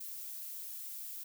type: noise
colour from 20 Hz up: violet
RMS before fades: -44 dBFS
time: 0-1.24 s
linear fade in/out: 10 ms
effects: none